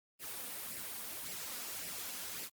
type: noise with flanger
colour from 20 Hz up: white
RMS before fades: -43 dBFS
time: 0.19-2.5 s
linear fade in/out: 50 ms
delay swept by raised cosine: 0.38 to 4.18 ms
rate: 1.8 Hz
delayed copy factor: +0.55
effects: high-pass 80 Hz 12 dB/octave + Opus 32 kbps